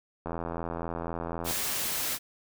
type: click train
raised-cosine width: 1 ms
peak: -20 dBFS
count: 106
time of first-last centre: 0.26-1.51 s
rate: 84 Hz
type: noise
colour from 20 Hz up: white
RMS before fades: -31 dBFS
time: 1.44-2.19 s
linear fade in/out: 50 ms
effects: none